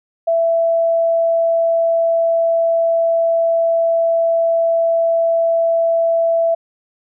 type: tone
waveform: sine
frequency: 665 Hz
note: E5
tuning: 15 cents sharp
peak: -12 dBFS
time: 0.27-6.55 s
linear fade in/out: 10 ms
effects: none